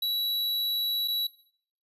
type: tone with dropouts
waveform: square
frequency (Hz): 3919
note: B7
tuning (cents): -14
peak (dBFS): -27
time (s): 0.02-1.27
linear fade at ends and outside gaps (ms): 5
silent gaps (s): 1.077-1.081
effects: noise-tail reverb RT60 0.6 s tail -19 dB re dry + resampled to 32000 Hz